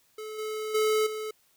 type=tone with level steps; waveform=square; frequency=432 Hz; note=A4; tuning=32 cents flat; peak=-37 / -32 / -23 / -33 dBFS; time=0.18-1.31 s; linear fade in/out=5 ms; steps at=0.38 / 0.74 / 1.06 s; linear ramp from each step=10 ms; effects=white hiss -66 dBFS RMS until 1.56 s